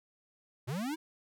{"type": "linear sweep", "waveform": "square", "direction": "up", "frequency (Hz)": [110, 330.8], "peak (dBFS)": -34, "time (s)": [0.67, 0.96], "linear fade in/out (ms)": 20, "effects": []}